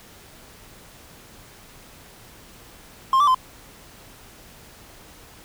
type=tone with pitch steps; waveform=triangle; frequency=1060 / 1162 / 1031 Hz; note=C6 / D6 / C6; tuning=+22 / -19 / -26 cents; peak=-12 dBFS; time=3.13-3.346 s; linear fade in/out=2 ms; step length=72 ms; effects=pink hiss -47 dBFS RMS until 5.44 s